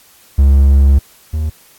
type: tone pair in turn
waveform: triangle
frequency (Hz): 69 / 77.45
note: C#2 / D#2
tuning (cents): -7 / -7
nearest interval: major second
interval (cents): 200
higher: second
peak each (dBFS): -3 / -12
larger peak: first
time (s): 0.38-0.99 / 1.33-1.5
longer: first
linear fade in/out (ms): 10
effects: white hiss -46 dBFS RMS until 1.78 s + AAC 64 kbps

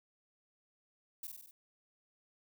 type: noise with echo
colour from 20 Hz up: violet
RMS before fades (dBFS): -43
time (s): 1.23-1.27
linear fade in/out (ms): 2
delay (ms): 48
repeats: 5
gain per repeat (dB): -3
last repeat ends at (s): 1.51
effects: none

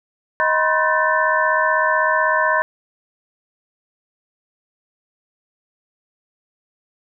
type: tone cluster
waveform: sine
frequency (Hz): 627 / 979 / 1055 / 1527 / 1765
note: D#5 / B5 / C6 / G6 / A6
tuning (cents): +13 / -15 / +14 / -46 / +5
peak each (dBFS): -21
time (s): 0.4-2.62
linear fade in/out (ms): 0
effects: none

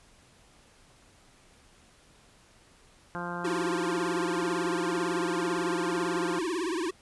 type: harmonic tone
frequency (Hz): 174.61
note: F3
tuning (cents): 0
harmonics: 1 / 2 / 3 / 4 / 5 / 6 / 7 / 8 / 9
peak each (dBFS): -38 / -41 / -43 / -42 / -41 / -40 / -44 / -41 / -43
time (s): 3.15-6.39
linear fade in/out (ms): 0
type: tone with vibrato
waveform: square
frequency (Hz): 344.4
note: F4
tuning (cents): -24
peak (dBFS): -29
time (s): 3.44-6.91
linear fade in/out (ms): 10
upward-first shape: triangle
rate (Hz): 18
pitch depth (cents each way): 210
effects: pink hiss -59 dBFS RMS until 7.01 s + resampled to 24000 Hz

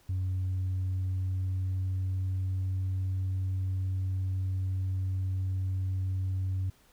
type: tone with pitch glide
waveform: sine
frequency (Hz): 93 to 94.13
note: F#2 to F#2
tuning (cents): +9 to +30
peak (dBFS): -26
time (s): 0.09-6.7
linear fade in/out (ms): 5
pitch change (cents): +21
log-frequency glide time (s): 0.35-2.94
effects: tanh soft clip ceiling -26 dBFS + pink hiss -63 dBFS RMS until 6.92 s

